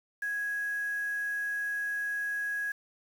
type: tone with quantisation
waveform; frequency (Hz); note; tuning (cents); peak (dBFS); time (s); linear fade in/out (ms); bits
sine; 1661.2; G#6; 0; -30; 0.22-2.72; 5; 8
effects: none